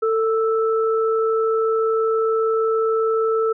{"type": "tone pair together", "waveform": "sine", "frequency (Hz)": [446.7, 1318.5], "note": ["A4", "E6"], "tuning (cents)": [26, 0], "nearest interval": "octave + perfect fifth", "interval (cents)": 1874, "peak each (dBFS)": [-17, -24], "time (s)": [0.02, 3.53], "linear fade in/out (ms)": 10, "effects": []}